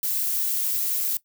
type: noise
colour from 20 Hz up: violet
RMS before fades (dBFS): -25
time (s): 0.03-1.17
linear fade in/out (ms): 2
effects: noise-tail reverb RT60 0.1 s tail -18 dB re dry